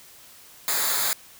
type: noise with comb filter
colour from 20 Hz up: white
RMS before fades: -24 dBFS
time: 0.68-1.13 s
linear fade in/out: 0 ms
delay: 0.35 ms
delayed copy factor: -0.7
effects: white hiss -49 dBFS RMS until 1.39 s